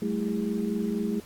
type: tone cluster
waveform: sine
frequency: 193.4 / 217.6 / 330.3 / 406.8 Hz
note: G3 / A3 / E4 / G#4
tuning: -23 / -19 / +4 / -36 cents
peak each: -32 / -28 / -35 / -33 dBFS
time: 0.02-1.2 s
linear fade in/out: 2 ms
effects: pink hiss -50 dBFS RMS until 1.25 s + AAC 64 kbps